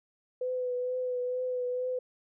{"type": "tone with vibrato", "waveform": "sine", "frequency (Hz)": 501, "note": "B4", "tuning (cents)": 25, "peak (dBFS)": -29, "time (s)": [0.41, 1.99], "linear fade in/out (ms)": 5, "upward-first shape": "triangle", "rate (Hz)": 2.2, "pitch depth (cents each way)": 27, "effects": []}